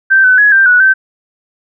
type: tone with pitch steps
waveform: sine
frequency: 1560 / 1510 / 1677 / 1574 / 1471 / 1548 Hz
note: G6 / F#6 / G#6 / G6 / F#6 / G6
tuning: -9 / +35 / +16 / +7 / -11 / -22 cents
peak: -4 dBFS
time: 0.1-0.94 s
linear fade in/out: 20 ms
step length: 140 ms
effects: none

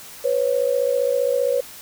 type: tone pair together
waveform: sine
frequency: 493.9 / 549.1 Hz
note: B4 / C#5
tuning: 0 / -17 cents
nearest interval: major second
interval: 183 cents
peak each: -20 dBFS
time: 0.24-1.61 s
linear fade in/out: 10 ms
effects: white hiss -40 dBFS RMS until 1.81 s

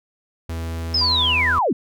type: tone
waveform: 45% pulse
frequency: 82.41 Hz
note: E2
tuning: in tune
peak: -25 dBFS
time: 0.49-1.59 s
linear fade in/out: 5 ms
type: linear sweep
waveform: sine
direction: down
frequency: 5274 to 171.9 Hz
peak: -16 dBFS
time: 0.94-1.73 s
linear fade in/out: 5 ms
type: tone with tremolo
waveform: sine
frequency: 1000 Hz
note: B5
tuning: 21 cents sharp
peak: -24 dBFS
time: 1.01-1.61 s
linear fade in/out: 5 ms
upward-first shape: triangle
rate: 11 Hz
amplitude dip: 30%
effects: none

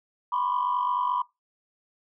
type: tone cluster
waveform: sine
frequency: 986 / 1035 / 1080 / 1180 Hz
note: B5 / C6 / C#6 / D6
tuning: -3 / -19 / -45 / +8 cents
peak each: -25 / -32 / -31 / -33 dBFS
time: 0.32-1.22 s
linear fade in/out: 5 ms
effects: noise-tail reverb RT60 0.2 s tail -19 dB re dry + tanh soft clip ceiling -17 dBFS

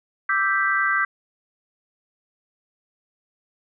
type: chord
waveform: sine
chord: E minor seventh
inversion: third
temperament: equal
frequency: 1174.7 / 1318.5 / 1568 / 1975.5 Hz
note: D6 / E6 / G6 / B6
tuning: 0 / 0 / 0 / 0 cents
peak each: -25 / -27 / -21 / -25 dBFS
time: 0.29-1.05 s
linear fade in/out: 5 ms
effects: none

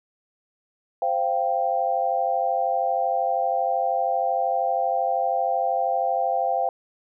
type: chord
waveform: sine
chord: C suspended fourth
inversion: none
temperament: equal with one note detuned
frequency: 523.3 / 691.2 / 784 Hz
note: C5 / F5 / G5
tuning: 0 / -18 / 0 cents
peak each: -27 / -24 / -24 dBFS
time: 1.02-6.69 s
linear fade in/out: 2 ms
effects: none

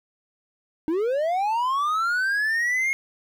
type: linear sweep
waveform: triangle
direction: up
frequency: 301.7 to 2168 Hz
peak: -19 dBFS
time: 0.88-2.93 s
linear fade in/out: 0 ms
effects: 10-bit

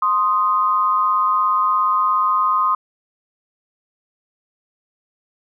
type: tone pair together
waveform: sine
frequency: 1047.2 / 1244.5 Hz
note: C6 / D#6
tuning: +1 / 0 cents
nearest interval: minor third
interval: 299 cents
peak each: -17 dBFS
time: 0.02-2.75 s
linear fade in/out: 5 ms
effects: none

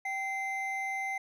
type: tone pair together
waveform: triangle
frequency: 777.1 / 2073 Hz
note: G5 / C7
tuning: -15 / -17 cents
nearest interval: octave + perfect fourth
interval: 1698 cents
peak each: -34 / -32 dBFS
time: 0.05-1.18 s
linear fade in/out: 5 ms
effects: none

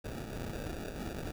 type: noise with sample-and-hold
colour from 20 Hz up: pink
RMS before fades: -40 dBFS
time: 0.04-1.32 s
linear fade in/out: 10 ms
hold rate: 1050 Hz
effects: none

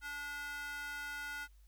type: tone with high-pass filter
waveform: square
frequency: 289.6 Hz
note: D4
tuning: 24 cents flat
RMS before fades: -43 dBFS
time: 0.01-1.48 s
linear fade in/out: 50 ms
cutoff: 1400 Hz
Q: 3.3
effects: added 50 Hz sine -58 dBFS peak until 1.67 s + white hiss -75 dBFS RMS until 1.67 s

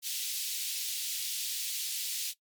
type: high-pass noise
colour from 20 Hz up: pink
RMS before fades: -35 dBFS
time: 0.02-2.34 s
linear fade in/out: 50 ms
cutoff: 3100 Hz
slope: 24 dB/octave
effects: noise-tail reverb RT60 0.1 s tail -18 dB re dry + MP3 96 kbps

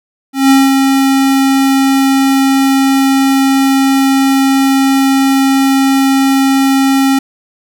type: tone with ADSR envelope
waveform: square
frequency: 270.3 Hz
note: C#4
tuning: 44 cents flat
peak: -4 dBFS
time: 0.33-7.19 s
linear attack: 170 ms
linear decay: 210 ms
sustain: -4 dB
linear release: 6 ms
effects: none

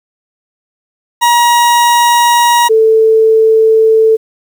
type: tone pair in turn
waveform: 40% pulse / sine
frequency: 952 / 442.7 Hz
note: A#5 / A4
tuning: +36 / +11 cents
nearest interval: octave + minor second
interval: 1325 cents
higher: first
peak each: -5 / -4 dBFS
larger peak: second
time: 1.21-2.69 / 2.69-4.17 s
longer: neither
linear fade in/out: 20 ms
effects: 7-bit

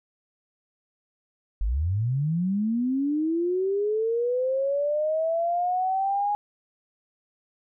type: linear sweep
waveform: sine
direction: up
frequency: 43.65 to 830.6 Hz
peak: -22 dBFS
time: 1.61-6.35 s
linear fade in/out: 0 ms
effects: none

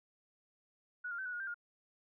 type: tone with pitch steps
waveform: sine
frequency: 1464 / 1399 / 1538 / 1474 / 1437 / 1575 / 1421 Hz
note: F#6 / F6 / G6 / F#6 / F6 / G6 / F6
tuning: -19 / +3 / -33 / -7 / +49 / +8 / +30 cents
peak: -38 dBFS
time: 1.04-1.544 s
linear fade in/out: 10 ms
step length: 72 ms
effects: none

